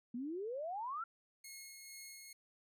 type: exponential sweep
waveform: sine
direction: up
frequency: 230 to 1397 Hz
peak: -39 dBFS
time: 0.14-1.04 s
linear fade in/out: 5 ms
type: tone with tremolo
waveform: 10% pulse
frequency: 2165 Hz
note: C#7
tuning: 41 cents flat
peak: -40 dBFS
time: 1.44-2.33 s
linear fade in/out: 5 ms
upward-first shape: sine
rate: 2.2 Hz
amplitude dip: 30%
effects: none